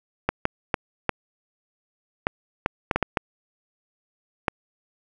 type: clicks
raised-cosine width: 0.5 ms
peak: -5 dBFS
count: 11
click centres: 0.29 / 0.454 / 0.742 / 1.093 / 2.269 / 2.661 / 2.912 / 2.96 / 3.027 / 3.172 / 4.482 s
effects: none